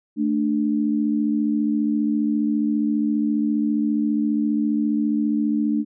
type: tone pair together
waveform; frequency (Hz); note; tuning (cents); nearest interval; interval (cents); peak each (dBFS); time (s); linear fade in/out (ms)
sine; 220.6 / 295.4; A3 / D4; +5 / +10; perfect fourth; 505; -21; 0.16-5.85; 50
effects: none